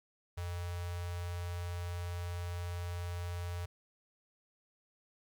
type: tone with notch filter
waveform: square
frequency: 87.7 Hz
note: F2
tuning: 8 cents sharp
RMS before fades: -39 dBFS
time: 0.37-3.66 s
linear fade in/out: 10 ms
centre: 260 Hz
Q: 0.95
effects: 12-bit